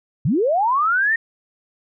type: linear sweep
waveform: sine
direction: up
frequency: 109.6 to 1864.7 Hz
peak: -15 dBFS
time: 0.25-1.16 s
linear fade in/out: 5 ms
effects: none